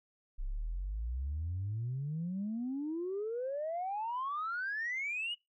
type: exponential sweep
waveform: sine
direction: up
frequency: 31 to 2960 Hz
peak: -33 dBFS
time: 0.38-5.35 s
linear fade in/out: 20 ms
effects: noise-tail reverb RT60 0.2 s tail -23 dB re dry + tanh soft clip ceiling -30 dBFS